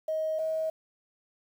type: tone pair in turn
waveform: sine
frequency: 630 / 636.6 Hz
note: D#5 / D#5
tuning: +21 / +39 cents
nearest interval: unison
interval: 18 cents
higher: second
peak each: -27 dBFS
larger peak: neither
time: 0.08-0.39 / 0.39-0.7 s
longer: neither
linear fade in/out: 5 ms
effects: 9-bit